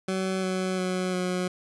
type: tone with pitch steps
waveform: 20% pulse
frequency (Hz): 188.8 / 186.42 / 184.06 / 181.74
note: F#3 / F#3 / F#3 / F#3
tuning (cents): +35 / +13 / -9 / -31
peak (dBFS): -21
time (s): 0.08-1.48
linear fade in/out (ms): 5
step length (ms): 350
effects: resampled to 24000 Hz